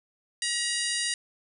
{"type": "harmonic tone", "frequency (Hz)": 954, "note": "A#5", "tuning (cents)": 40, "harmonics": [2, 3, 4, 5, 6, 7, 8, 9, 10], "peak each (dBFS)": [-33, -35, -35, -33, -38, -38, -39, -39, -34], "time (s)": [0.42, 1.14], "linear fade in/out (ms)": 2, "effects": []}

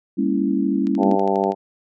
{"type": "chord", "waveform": "sine", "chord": "G diminished seventh", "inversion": "none", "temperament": "equal with one note detuned", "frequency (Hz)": [200.6, 233.1, 277.2, 329.6], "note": ["G3", "Bb3", "Db4", "Fb4"], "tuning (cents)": [40, 0, 0, 0], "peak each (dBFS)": [-22, -25, -21, -24], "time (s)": [0.17, 1.16], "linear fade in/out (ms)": 20}
{"type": "click train", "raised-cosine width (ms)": 0.2, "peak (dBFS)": -22, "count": 9, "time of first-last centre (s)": [0.87, 1.52], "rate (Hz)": 12.3}
{"type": "harmonic tone", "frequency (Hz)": 98, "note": "G2", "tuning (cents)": 0, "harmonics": [2, 3, 4, 5, 6, 7, 8, 9], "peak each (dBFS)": [-25, -28, -22, -26, -27, -24, -25, -26], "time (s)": [0.97, 1.55], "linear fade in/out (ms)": 50}
{"effects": []}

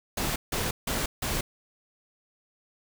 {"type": "noise bursts", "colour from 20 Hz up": "pink", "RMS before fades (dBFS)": -29, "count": 4, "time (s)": [0.17, 1.41], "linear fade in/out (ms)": 5, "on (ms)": 190, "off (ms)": 160, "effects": []}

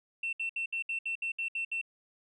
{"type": "tone bursts", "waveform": "sine", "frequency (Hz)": 2699, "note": "E7", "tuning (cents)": 40, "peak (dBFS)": -30, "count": 10, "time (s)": [0.23, 1.814], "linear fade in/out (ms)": 5, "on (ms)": 99, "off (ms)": 66, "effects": ["tanh soft clip ceiling -26 dBFS"]}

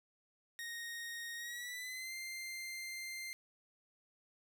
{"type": "tone with pitch glide", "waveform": "sawtooth", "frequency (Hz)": [1864.7, 2093], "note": ["A#6", "C7"], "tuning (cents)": [0, 0], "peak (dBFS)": -39, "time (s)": [0.59, 3.33], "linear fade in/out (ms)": 0, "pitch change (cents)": 200, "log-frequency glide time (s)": [1.36, 2.14], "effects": []}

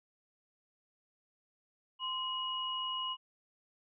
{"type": "tone pair together", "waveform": "sine", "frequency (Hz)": [1035.2, 2902], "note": ["C6", "F#7"], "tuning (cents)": [-19, -34], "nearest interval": "octave + tritone", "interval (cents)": 1785, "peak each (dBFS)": [-38, -36], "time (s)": [1.99, 3.17], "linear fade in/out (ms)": 50, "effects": []}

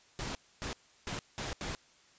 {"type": "noise bursts at uneven times", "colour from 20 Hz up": "pink", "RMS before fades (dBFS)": -38, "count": 5, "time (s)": [[0.19, 0.35], [0.62, 0.73], [1.07, 1.19], [1.38, 1.53], [1.61, 1.75]], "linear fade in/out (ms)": 0, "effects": ["white hiss -63 dBFS RMS until 2.18 s", "resampled to 16000 Hz"]}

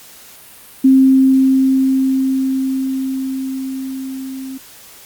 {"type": "tone with level ramp", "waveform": "sine", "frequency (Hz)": 264.9, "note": "C4", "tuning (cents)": 22, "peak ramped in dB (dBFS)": [-5, -25], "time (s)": [0.84, 4.58], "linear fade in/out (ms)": 10, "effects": ["white hiss -40 dBFS RMS until 5.05 s", "Opus 48 kbps"]}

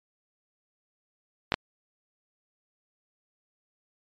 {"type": "clicks", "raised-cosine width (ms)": 0.3, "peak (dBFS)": -7, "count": 2, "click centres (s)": [1.521, 1.541], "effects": ["MP3 64 kbps"]}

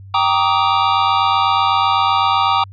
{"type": "chord", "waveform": "square", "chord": "Eb major seventh", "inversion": "first", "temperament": "equal with one note detuned", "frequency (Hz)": [784, 932.3, 1156.5, 1244.5], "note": ["G5", "Bb5", "D6", "Eb6"], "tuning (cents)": [0, 0, -27, 0], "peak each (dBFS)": -19, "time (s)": [0.14, 2.64], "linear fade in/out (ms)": 5, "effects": ["added 97 Hz sine -34 dBFS peak until 2.72 s", "resampled to 11025 Hz"]}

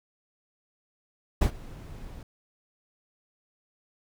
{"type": "noise with ADSR envelope", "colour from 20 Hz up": "brown", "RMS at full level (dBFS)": -19, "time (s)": [1.41, 2.23], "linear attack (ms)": 10, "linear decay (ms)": 88, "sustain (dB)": -23, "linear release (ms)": 3, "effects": []}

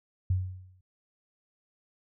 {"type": "tone with exponential decay", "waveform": "sine", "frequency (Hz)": 92.5, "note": "F#2", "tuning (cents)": 0, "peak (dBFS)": -21, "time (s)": [0.3, 0.81], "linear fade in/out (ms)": 5, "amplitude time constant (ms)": 110, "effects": []}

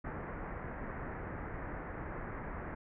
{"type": "low-pass noise", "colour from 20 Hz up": "pink", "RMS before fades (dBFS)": -42, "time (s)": [0.04, 2.75], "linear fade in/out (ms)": 10, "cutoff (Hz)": 2000, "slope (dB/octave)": 48, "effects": []}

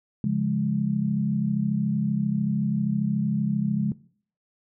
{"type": "chord", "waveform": "sine", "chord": "Db major", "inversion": "none", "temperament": "equal with one note detuned", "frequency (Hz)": [140.04, 174.61, 207.7], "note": ["Db3", "F3", "Ab3"], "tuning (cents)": [18, 0, 0], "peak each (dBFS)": [-27, -28, -24], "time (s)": [0.24, 3.92], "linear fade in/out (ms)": 2, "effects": ["noise-tail reverb RT60 0.5 s tail -19 dB re dry"]}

